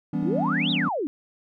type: chord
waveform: triangle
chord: E minor seventh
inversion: none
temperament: equal with one note detuned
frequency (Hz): 164.81 / 196 / 246.9 / 286.1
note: E3 / G3 / B3 / D4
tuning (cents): 0 / 0 / 0 / -45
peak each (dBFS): -27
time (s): 0.13-0.89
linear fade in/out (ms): 5
type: exponential two-way sweep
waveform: sine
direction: up then down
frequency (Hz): 264.8 to 3951 to 264.8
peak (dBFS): -24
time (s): 0.23-1.07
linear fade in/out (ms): 0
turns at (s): 0.71
effects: none